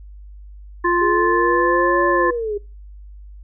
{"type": "harmonic tone", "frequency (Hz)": 349.2, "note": "F4", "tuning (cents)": 0, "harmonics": [1, 3, 5], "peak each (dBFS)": [-18, -18, -21], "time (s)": [0.84, 2.31], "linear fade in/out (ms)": 10}
{"type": "linear two-way sweep", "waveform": "sine", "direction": "up then down", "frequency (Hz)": [401.9, 569, 401.9], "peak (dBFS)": -20, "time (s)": [1.01, 2.58], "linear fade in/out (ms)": 10, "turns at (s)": 2.07}
{"effects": ["noise-tail reverb RT60 0.3 s tail -24 dB re dry", "added 50 Hz sine -36 dBFS peak until 3.43 s"]}